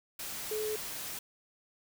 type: tone in noise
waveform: sine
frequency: 429.5 Hz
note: A4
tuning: 42 cents flat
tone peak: -32 dBFS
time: 0.51-0.76 s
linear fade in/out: 5 ms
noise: white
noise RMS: -40 dBFS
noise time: 0.19-1.19 s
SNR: +5 dB
effects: none